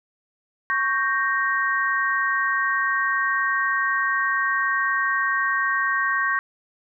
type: chord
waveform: sine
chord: G diminished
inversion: second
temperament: equal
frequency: 1108.7 / 1568 / 1864.7 Hz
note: Db6 / G6 / Bb6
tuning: 0 / 0 / 0 cents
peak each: -24 dBFS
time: 0.7-6.39 s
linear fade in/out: 0 ms
effects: none